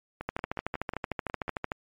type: two click trains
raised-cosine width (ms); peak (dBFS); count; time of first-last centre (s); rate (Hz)
0.5; -20 / -15; 8 / 20; 0.21-1.48 / 0.29-1.719; 5.51 / 13.3
effects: MP3 64 kbps